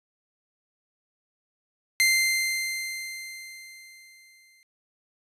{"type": "tone with exponential decay", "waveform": "sawtooth", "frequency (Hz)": 2086, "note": "C7", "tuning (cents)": -6, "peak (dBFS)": -14, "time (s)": [2, 4.63], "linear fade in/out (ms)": 0, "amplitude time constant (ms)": 570, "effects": ["resampled to 32000 Hz"]}